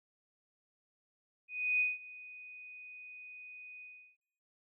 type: tone with ADSR envelope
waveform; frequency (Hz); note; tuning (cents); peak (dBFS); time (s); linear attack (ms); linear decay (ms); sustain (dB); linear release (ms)
sine; 2489; D#7; 0; -26; 1.48-4.17; 320; 180; -21; 350
effects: noise-tail reverb RT60 1.0 s tail -26 dB re dry